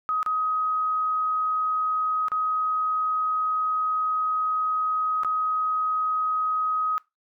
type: tone with dropouts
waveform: sine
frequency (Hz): 1261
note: D#6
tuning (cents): +23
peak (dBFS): -22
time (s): 0.09-6.98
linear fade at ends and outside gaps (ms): 0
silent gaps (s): 0.229-0.262 / 2.283-2.318 / 5.234-5.247
effects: noise-tail reverb RT60 0.2 s tail -21 dB re dry